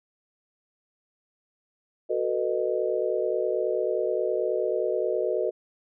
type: chord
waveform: sine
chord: B dominant seventh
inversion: second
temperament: just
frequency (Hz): 370.4 / 444.5 / 493.9 / 617.4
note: F#4 / A4 / B4 / D#5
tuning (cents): +2 / +18 / 0 / -14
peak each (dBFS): -29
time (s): 2.09-5.51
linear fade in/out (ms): 20
effects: none